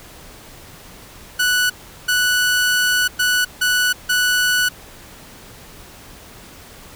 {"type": "tone bursts at uneven times", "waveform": "sawtooth", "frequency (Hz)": 1480, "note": "F#6", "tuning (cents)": 0, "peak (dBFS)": -11, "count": 5, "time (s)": [[1.39, 1.7], [2.08, 3.08], [3.19, 3.45], [3.61, 3.93], [4.09, 4.69]], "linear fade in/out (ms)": 10, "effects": ["pink hiss -41 dBFS RMS until 6.95 s"]}